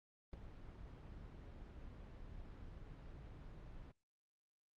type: noise with ADSR envelope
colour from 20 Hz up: brown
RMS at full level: -42 dBFS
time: 0.33-3.92 s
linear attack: 3 ms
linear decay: 10 ms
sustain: -11 dB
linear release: 12 ms
effects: low-pass 4000 Hz 12 dB/octave + Opus 32 kbps